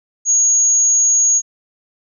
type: tone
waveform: sine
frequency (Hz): 6640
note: G#8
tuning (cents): -1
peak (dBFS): -10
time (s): 0.25-1.42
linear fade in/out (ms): 50
effects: none